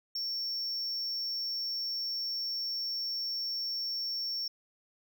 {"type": "tone", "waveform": "triangle", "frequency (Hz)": 5460, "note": "F8", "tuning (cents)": -40, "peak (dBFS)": -31, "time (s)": [0.15, 4.48], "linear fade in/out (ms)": 5, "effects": []}